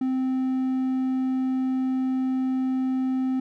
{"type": "tone", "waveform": "triangle", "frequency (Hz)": 260, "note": "C4", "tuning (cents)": -11, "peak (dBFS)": -20, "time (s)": [0.01, 3.4], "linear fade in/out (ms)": 5, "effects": []}